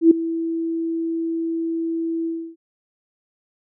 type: tone with ADSR envelope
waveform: sine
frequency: 329.6 Hz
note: E4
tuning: in tune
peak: -5 dBFS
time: 0.01-2.56 s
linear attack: 99 ms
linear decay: 6 ms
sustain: -16 dB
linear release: 300 ms
effects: none